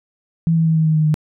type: tone with pitch steps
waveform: sine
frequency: 164.81 / 162.82 / 160.86 / 158.92 / 157 / 155.11 / 153.24 Hz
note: E3 / E3 / E3 / D#3 / D#3 / D#3 / D#3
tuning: 0 / -21 / -42 / +37 / +16 / -5 / -26 cents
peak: -12 dBFS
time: 0.47-1.142 s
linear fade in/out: 0 ms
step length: 96 ms
effects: none